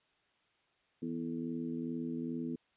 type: harmonic tone with a mistuned harmonic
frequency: 82.41 Hz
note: E2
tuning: in tune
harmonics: 2 / 3 / 4 / 5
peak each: -44 / -37 / -42 / -48 dBFS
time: 1.02-2.56 s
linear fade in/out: 5 ms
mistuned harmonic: 5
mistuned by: +92 cents
effects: white hiss -73 dBFS RMS until 2.76 s + resampled to 8000 Hz